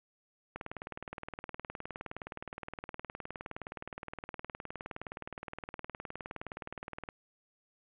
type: click train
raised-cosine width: 0.5 ms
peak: -25 dBFS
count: 127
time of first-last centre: 0.56-7.088 s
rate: 19.3 Hz
effects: resampled to 8000 Hz + 11-bit